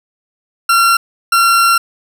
40% pulse tone bursts at uneven times, 1368 Hz, F6, 36 cents flat, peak -7 dBFS, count 2, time 0.69-0.97 / 1.32-1.78 s, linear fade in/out 5 ms, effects none

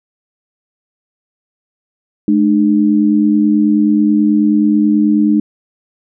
sine tone pair together, 212.7 / 302 Hz, G#3 / D4, +42 / +48 cents, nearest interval tritone, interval 606 cents, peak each -11 dBFS, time 2.28-5.4 s, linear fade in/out 2 ms, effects none

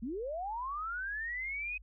sine linear sweep, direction up, 206.2 to 2537 Hz, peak -35 dBFS, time 0.02-1.78 s, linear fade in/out 10 ms, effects added 50 Hz sine -51 dBFS peak until 1.82 s

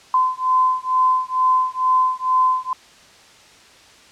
sine beating tone pair, 1024 / 1026.2 Hz, C6 / C6, -38 / -34 cents, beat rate 2.2 Hz, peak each -18 dBFS, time 0.14-2.73 s, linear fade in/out 2 ms, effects white hiss -47 dBFS RMS until 4.11 s + low-pass 6000 Hz 12 dB/octave

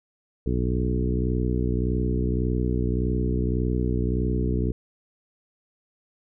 harmonic tone with a mistuned harmonic, 61.74 Hz, B1, in tune, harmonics 1 / 2 / 3 / 4 / 5 / 6 / 7, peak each -25 / -28 / -30 / -31 / -32 / -33 / -33 dBFS, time 0.46-4.72 s, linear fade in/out 5 ms, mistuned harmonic 1, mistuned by +25 cents, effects none

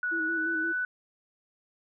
sine tone with pitch glide, 1470 to 1490.5 Hz, F#6 to F#6, -12 to +12 cents, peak -27 dBFS, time 0.03-0.85 s, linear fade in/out 2 ms, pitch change +24 cents, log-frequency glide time 0.25-0.47 s
sine tone with vibrato, 325.8 Hz, E4, 20 cents flat, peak -33 dBFS, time 0.11-0.73 s, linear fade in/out 20 ms, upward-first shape square, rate 5.7 Hz, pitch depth 37 cents each way
effects none

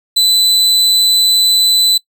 40% pulse tone, 4003 Hz, B7, 23 cents sharp, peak -7 dBFS, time 0.16-1.98 s, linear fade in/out 10 ms, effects noise-tail reverb RT60 0.1 s tail -22 dB re dry

